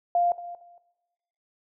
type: tone with echo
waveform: sine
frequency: 698.5 Hz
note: F5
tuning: in tune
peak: -19 dBFS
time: 0.15-0.32 s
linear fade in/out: 2 ms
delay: 230 ms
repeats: 2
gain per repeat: -15 dB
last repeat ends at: 0.78 s
effects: noise-tail reverb RT60 1.0 s tail -17 dB re dry